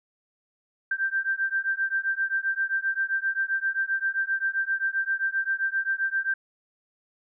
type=beating tone pair; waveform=sine; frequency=1568 / 1575.6 Hz; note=G6 / G6; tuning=0 / +8 cents; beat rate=7.6 Hz; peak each=-27 dBFS; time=0.91-6.34 s; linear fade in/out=5 ms; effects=none